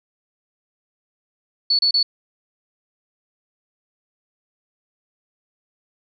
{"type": "tone bursts", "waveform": "sine", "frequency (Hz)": 4435, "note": "C#8", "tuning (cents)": 0, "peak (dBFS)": -14, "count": 3, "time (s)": [1.7, 2.03], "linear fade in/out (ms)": 5, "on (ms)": 90, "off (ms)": 30, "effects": []}